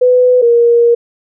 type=tone pair in turn; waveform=sine; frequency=499.6 / 471.4 Hz; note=B4 / A#4; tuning=+20 / +19 cents; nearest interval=minor second; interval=101 cents; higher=first; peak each=-5 dBFS; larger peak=neither; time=0.01-0.42 / 0.42-0.95 s; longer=second; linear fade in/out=10 ms; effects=none